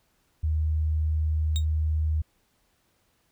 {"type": "tone", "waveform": "sine", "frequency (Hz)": 77.78, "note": "D#2", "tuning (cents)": 0, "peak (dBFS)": -22, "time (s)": [0.43, 2.22], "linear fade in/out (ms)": 10}
{"type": "tone with exponential decay", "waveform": "30% pulse", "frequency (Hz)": 3741, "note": "A#7", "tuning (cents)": 5, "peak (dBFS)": -24, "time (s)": [1.56, 1.65], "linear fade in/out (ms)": 0, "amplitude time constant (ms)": 18}
{"effects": ["pink hiss -69 dBFS RMS until 3.31 s"]}